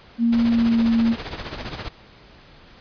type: tone with pitch glide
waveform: sine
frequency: 233.1 to 229.5 Hz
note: A#3 to A#3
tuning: 0 to -27 cents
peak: -15 dBFS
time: 0.18-1.16 s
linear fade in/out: 50 ms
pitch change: -27 cents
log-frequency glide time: 0.48-0.82 s
type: noise with tremolo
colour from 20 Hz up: pink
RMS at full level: -29 dBFS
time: 0.32-1.89 s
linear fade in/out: 10 ms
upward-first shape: sine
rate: 15 Hz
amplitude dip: 65%
effects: pink hiss -48 dBFS RMS until 2.8 s + resampled to 11025 Hz